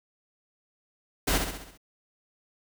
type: noise with echo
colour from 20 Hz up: pink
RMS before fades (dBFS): -25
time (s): 1.27-1.38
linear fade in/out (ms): 10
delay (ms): 66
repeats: 6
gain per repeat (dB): -5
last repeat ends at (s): 1.776
effects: none